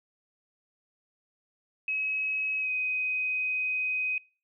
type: tone with pitch glide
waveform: sine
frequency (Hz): 2557 to 2512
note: D#7 to D#7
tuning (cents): +47 to +16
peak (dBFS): -27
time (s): 1.88-4.18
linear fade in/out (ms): 2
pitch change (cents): -31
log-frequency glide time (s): 2.59-2.7
effects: noise-tail reverb RT60 0.4 s tail -26 dB re dry